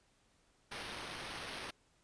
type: noise with sample-and-hold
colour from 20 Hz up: violet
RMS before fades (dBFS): -45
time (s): 0.71-1.71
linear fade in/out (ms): 10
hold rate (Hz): 7350
effects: pink hiss -72 dBFS RMS until 2.03 s + resampled to 22050 Hz